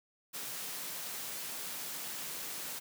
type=high-pass noise; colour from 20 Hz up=white; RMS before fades=-41 dBFS; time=0.33-2.8 s; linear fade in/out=20 ms; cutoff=120 Hz; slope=96 dB/octave; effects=none